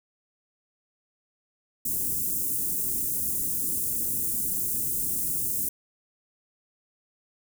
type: band-stop noise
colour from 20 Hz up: white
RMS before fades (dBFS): -28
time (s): 1.85-5.69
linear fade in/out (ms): 5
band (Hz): 340 to 8200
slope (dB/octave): 24
effects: none